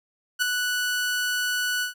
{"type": "tone with ADSR envelope", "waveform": "sawtooth", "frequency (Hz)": 1480, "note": "F#6", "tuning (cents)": 0, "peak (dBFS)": -14, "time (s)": [0.39, 1.94], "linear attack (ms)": 33, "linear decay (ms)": 3, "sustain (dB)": -6, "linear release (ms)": 120, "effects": []}